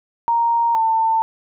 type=tone pair in turn; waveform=sine; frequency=932.3 / 895.6 Hz; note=A#5 / A5; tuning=0 / +30 cents; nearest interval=minor second; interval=70 cents; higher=first; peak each=-14 dBFS; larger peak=neither; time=0.28-0.75 / 0.75-1.22 s; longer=neither; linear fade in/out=0 ms; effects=none